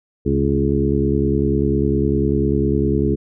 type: harmonic tone with a mistuned harmonic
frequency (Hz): 70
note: C#2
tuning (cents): +18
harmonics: 1 / 2 / 3 / 4 / 5 / 6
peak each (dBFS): -22 / -22 / -22 / -22 / -22 / -22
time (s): 0.25-3.16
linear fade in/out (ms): 20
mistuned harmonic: 2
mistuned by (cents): -55
effects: none